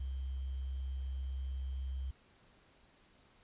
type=tone with sample-and-hold; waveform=sine; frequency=66 Hz; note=C2; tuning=16 cents sharp; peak=-36 dBFS; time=0-2.11 s; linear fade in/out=5 ms; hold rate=3150 Hz; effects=pink hiss -66 dBFS RMS until 3.43 s + resampled to 8000 Hz